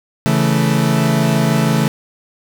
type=chord; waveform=40% pulse; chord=A major; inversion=first; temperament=equal; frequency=138.59 / 164.81 / 220 Hz; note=C#3 / E3 / A3; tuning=0 / 0 / 0 cents; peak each=-16 dBFS; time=0.26-1.88 s; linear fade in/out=0 ms; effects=none